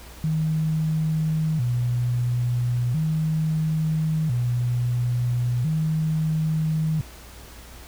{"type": "tone with vibrato", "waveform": "sine", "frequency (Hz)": 138.59, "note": "C#3", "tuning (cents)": 0, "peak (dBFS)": -20, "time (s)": [0.24, 7.01], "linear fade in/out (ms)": 0, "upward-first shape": "square", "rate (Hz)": 0.37, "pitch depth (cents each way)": 220, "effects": ["added 60 Hz sine -43 dBFS peak until 7.87 s", "pink hiss -45 dBFS RMS until 7.87 s"]}